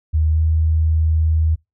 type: tone with pitch glide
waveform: sine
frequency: 78.1 to 79.47 Hz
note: D#2 to D#2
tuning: +7 to +37 cents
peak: -13 dBFS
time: 0.13-1.56 s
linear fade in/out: 20 ms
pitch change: +30 cents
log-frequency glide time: 0.3-0.4 s
effects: noise-tail reverb RT60 0.2 s tail -25 dB re dry